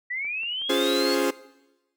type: linear sweep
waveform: sine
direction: up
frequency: 1920 to 4435 Hz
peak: -27 dBFS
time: 0.1-1.15 s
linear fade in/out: 10 ms
type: click train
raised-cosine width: 0.5 ms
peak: -34 dBFS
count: 6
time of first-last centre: 0.25-1.167 s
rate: 5.45 Hz
type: chord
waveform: 45% pulse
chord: Db major seventh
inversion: none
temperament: equal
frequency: 277.2 / 349.2 / 415.3 / 523.3 Hz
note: Db4 / F4 / Ab4 / C5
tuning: 0 / 0 / 0 / 0 cents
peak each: -27 dBFS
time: 0.69-1.31 s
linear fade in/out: 10 ms
effects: noise-tail reverb RT60 1.0 s tail -19 dB re dry